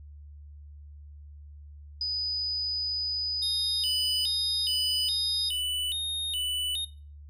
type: tone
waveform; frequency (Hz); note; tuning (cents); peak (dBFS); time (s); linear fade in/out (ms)
sine; 4978; D#8; 0; -27; 2.01-5.49; 2
type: tone with vibrato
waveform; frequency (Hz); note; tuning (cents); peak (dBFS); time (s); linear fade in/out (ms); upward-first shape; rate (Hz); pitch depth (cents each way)
square; 3322; G#7; 0; -29; 3.42-6.85; 5; square; 1.2; 190
effects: noise-tail reverb RT60 0.4 s tail -20 dB re dry + added 73 Hz sine -44 dBFS peak until 7.29 s